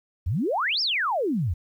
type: exponential two-way sweep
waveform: sine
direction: up then down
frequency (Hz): 73.42 to 5600 to 73.42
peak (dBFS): -22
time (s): 0.26-1.54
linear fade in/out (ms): 10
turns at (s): 0.81
effects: 10-bit